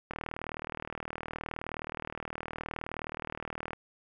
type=click train; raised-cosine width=0.5 ms; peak=-21 dBFS; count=143; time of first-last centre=0.11-3.732 s; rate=39.2 Hz; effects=none

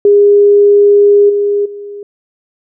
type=tone with level steps; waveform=sine; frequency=407.9 Hz; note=G#4; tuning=31 cents flat; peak=-3 / -9 / -23 dBFS; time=0.05-2.03 s; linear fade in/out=2 ms; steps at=1.29 / 1.65 s; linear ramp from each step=10 ms; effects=none

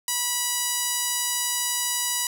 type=tone with band-pass filter; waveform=sawtooth; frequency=976 Hz; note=B5; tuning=21 cents flat; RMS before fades=-26 dBFS; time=0.08-2.27 s; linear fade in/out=2 ms; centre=9500 Hz; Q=1.1; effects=none

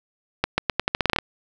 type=accelerating click train; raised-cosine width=0.3 ms; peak=-3 dBFS; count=12; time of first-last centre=0.44-1.186 s; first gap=140 ms; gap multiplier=0.84; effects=none

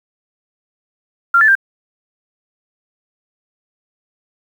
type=tone with pitch steps; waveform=sine; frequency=1384 / 1747 / 1584 Hz; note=F6 / A6 / G6; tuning=-16 / -13 / +18 cents; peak=-7 dBFS; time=1.34-1.553 s; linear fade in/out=5 ms; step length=71 ms; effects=7-bit

